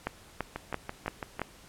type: two click trains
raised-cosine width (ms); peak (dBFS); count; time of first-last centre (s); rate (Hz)
0.5; -19 / -15; 6 / 5; 0.56-1.395 / 0.07-1.417; 5.99 / 2.97
effects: pink hiss -54 dBFS RMS until 1.68 s + low-pass 12000 Hz 12 dB/octave